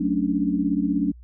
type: chord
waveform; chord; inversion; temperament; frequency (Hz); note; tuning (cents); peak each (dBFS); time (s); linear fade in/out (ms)
sine; D major seventh; first; equal; 185 / 220 / 277.2 / 293.7; F#3 / A3 / C#4 / D4; 0 / 0 / 0 / 0; -26 / -27 / -25 / -24; 0-1.12; 10
effects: added 60 Hz sine -42 dBFS peak until 1.23 s